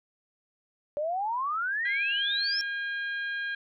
sine exponential sweep, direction up, 572 to 5480 Hz, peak -27 dBFS, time 0.97-2.61 s, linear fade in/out 0 ms
harmonic tone, 810 Hz, G#5, 43 cents flat, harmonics 2 / 3 / 4 / 5, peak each -30 / -45 / -43 / -50 dBFS, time 1.85-3.55 s, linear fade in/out 5 ms
effects none

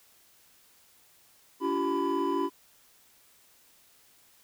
triangle tone cluster, 285.5 / 341.9 / 386.1 / 999 Hz, D4 / F4 / G4 / B5, -49 / -37 / -26 / +20 cents, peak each -29 dBFS, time 1.6-2.5 s, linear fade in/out 50 ms, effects tanh soft clip ceiling -17 dBFS + white hiss -61 dBFS RMS until 4.43 s

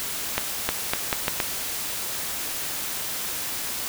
accelerating click train, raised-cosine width 0.3 ms, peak -5 dBFS, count 6, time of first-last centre 0.38-1.402 s, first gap 310 ms, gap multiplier 0.79, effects white hiss -30 dBFS RMS until 3.88 s

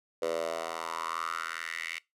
10% pulse tone with high-pass filter sweep, 82.41 Hz, E2, in tune, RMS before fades -35 dBFS, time 0.22-1.99 s, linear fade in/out 5 ms, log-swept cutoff 500 to 2300 Hz, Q 4.7, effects noise-tail reverb RT60 0.2 s tail -22 dB re dry + low-pass 11000 Hz 12 dB/octave

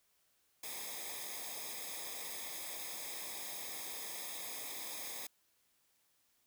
white noise with comb filter, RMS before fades -44 dBFS, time 0.63-5.27 s, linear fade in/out 5 ms, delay 0.69 ms, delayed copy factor -0.85, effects white hiss -75 dBFS RMS until 6.46 s

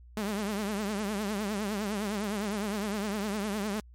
sawtooth tone with vibrato, 206.6 Hz, G#3, 9 cents flat, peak -26 dBFS, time 0.17-3.8 s, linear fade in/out 2 ms, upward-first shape triangle, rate 9.8 Hz, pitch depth 130 cents each way, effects added 60 Hz sine -49 dBFS peak until 3.94 s + MP3 64 kbps

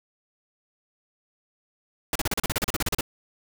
pink noise bursts, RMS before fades -25 dBFS, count 15, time 2.13-3.009 s, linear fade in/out 2 ms, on 25 ms, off 36 ms, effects none

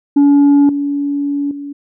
sine tone with level steps, 284.8 Hz, C#4, 47 cents sharp, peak -3 / -14 / -23 dBFS, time 0.16-1.73 s, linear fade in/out 10 ms, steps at 0.69 / 1.51 s, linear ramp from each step 2 ms, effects tanh soft clip ceiling -5 dBFS

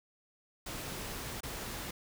pink noise with dropouts, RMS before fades -41 dBFS, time 0.66-1.91 s, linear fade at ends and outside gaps 5 ms, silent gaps 1.406-1.432 s, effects none

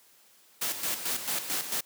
white noise with tremolo, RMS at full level -30 dBFS, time 0.61-1.81 s, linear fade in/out 10 ms, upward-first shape square, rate 4.5 Hz, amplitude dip 60%, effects white hiss -60 dBFS RMS until 1.85 s + high-pass 150 Hz 12 dB/octave

